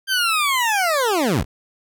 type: linear sweep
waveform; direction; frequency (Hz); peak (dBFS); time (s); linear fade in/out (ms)
20% pulse; down; 1589 to 30.19; -12; 0.07-1.45; 50
effects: none

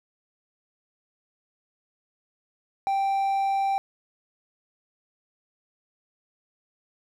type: tone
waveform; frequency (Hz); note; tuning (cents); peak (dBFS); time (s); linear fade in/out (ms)
triangle; 784; G5; 0; -20; 2.87-3.78; 0
effects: none

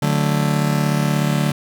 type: chord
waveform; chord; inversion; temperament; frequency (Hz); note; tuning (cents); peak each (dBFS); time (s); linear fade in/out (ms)
40% pulse; D major; none; just; 146.83 / 183.54 / 220.2; D3 / F#3 / A3; 0 / -14 / +2; -17 / -22 / -22; 0.02-1.52; 5
effects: none

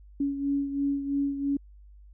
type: beating tone pair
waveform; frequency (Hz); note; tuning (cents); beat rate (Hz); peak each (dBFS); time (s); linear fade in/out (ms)
sine; 280 / 283; C#4 / C#4; +18 / +36; 3; -26 / -33; 0.2-1.57; 5
effects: added 50 Hz sine -48 dBFS peak until 2.13 s

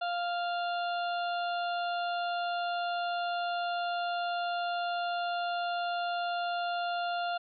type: harmonic tone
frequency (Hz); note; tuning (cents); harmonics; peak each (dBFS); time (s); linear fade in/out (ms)
698.5; F5; 0; 1 / 2 / 4 / 5 / 6; -31 / -37 / -43 / -45 / -47; 0.01-7.38; 10
effects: none

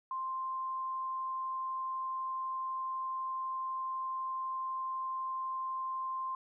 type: tone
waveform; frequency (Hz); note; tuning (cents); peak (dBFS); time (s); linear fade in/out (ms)
sine; 1048; C6; +2; -34; 0.11-6.35; 2
effects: none

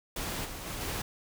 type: noise with level steps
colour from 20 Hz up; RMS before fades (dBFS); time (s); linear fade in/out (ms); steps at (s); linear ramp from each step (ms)
pink; -35 / -41 / -38 / -35; 0.16-1.02; 5; 0.44 / 0.65 / 0.8; 20
effects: none

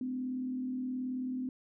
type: tone with frequency modulation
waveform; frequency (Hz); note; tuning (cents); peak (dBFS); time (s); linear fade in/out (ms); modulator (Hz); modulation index
sine; 254.9; C4; -45; -33; 0.01-1.49; 2; 38.8; 0.38
effects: none

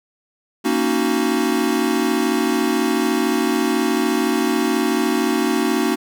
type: chord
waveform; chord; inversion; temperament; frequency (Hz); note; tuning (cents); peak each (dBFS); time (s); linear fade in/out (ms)
square; D# minor seventh; second; equal; 233.1 / 277.2 / 311.1 / 370; A#3 / C#4 / D#4 / F#4; 0 / 0 / 0 / 0; -23; 0.64-5.96; 20
effects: none

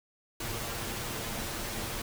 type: noise with comb filter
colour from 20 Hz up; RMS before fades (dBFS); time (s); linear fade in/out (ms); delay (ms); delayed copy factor
pink; -36; 0.4-2.02; 5; 8.7; +0.55
effects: none

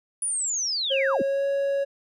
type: linear sweep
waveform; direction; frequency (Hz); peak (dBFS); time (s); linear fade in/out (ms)
sine; down; 9900 to 165.8; -24; 0.22-1.22; 2
type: tone with pitch glide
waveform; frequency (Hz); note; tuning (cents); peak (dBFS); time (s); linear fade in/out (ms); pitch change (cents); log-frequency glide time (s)
triangle; 541 to 555.6; C#5 to C#5; -42 to +4; -20; 0.9-1.85; 20; +46; 1.06-1.46
effects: none

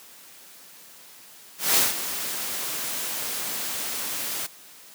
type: noise with ADSR envelope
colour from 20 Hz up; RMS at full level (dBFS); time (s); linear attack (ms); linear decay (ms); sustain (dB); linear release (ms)
white; -18; 1.58-4.47; 190; 160; -12; 13
effects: white hiss -48 dBFS RMS until 4.94 s + high-pass 150 Hz 12 dB/octave

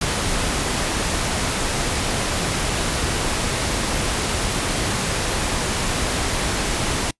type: noise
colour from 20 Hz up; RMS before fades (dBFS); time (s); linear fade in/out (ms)
pink; -22; 0.01-7.11; 5
effects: noise-tail reverb RT60 0.1 s tail -25 dB re dry + resampled to 24000 Hz

